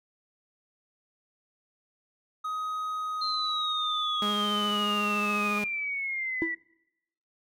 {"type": "tone with pitch glide", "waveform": "triangle", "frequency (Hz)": [1257, 1227.6], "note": ["D#6", "D#6"], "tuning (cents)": [17, -24], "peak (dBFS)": -28, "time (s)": [2.44, 5.59], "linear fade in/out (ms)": 10, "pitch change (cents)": -41, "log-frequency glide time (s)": [2.9, 5.32]}
{"type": "exponential sweep", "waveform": "sine", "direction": "down", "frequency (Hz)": [4189, 1944], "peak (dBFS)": -29, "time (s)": [3.21, 6.55], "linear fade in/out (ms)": 10}
{"type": "tone with vibrato", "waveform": "sawtooth", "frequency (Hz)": 207.6, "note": "G#3", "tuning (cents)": 0, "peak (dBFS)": -26, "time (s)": [4.22, 5.64], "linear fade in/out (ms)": 2, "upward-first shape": "sine", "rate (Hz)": 14, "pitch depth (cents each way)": 12}
{"type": "tone with exponential decay", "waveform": "triangle", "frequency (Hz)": 329.6, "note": "E4", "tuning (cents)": 0, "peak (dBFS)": -20, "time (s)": [6.42, 6.57], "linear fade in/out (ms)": 0, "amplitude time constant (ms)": 31}
{"effects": ["noise-tail reverb RT60 0.9 s tail -25 dB re dry"]}